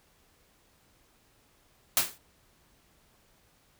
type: noise with exponential decay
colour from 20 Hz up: white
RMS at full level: -20 dBFS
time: 1.97-2.18 s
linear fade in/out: 1 ms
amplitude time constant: 44 ms
effects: pink hiss -65 dBFS RMS until 3.79 s